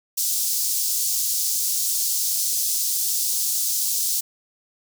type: high-pass noise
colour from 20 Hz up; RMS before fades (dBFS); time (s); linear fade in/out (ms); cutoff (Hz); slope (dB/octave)
pink; -23; 0.17-4.21; 10; 5200; 24
effects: none